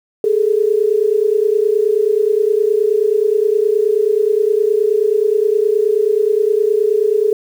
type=tone pair together; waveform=sine; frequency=410.5 / 440 Hz; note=G#4 / A4; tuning=-20 / 0 cents; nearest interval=minor second; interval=120 cents; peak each=-14 dBFS; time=0.24-7.33 s; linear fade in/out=2 ms; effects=7-bit